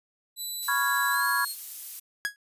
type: tone with pitch glide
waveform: 10% pulse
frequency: 3972 to 4282 Hz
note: B7 to C8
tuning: +9 to +39 cents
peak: -25 dBFS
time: 0.36-1.56 s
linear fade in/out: 50 ms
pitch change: +130 cents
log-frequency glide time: 1.11-1.26 s
type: noise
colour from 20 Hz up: violet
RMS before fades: -36 dBFS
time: 0.62-2 s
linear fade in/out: 10 ms
type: chord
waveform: sine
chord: C# dominant seventh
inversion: third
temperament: equal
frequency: 987.8 / 1108.7 / 1396.9 / 1661.2 Hz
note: B5 / C#6 / E#6 / G#6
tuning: 0 / 0 / 0 / 0 cents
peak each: -30 / -29 / -32 / -26 dBFS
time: 0.68-1.45 s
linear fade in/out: 5 ms
type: tone with exponential decay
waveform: 45% pulse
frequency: 1661.2 Hz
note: G#6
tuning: in tune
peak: -22 dBFS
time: 2.25-2.36 s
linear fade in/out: 0 ms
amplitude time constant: 23 ms
effects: resampled to 32000 Hz